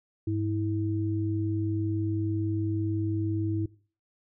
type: tone pair together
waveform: sine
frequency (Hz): 102.1 / 324.1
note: G#2 / E4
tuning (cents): -29 / -29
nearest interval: octave + minor sixth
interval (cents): 2000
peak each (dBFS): -28 / -29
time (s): 0.27-3.66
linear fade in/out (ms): 5
effects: noise-tail reverb RT60 0.4 s tail -20 dB re dry